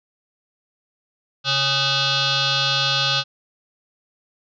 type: tone with frequency modulation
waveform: sine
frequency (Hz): 137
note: C#3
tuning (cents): -20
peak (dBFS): -17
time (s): 1.44-3.24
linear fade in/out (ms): 50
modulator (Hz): 689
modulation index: 6.5
effects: none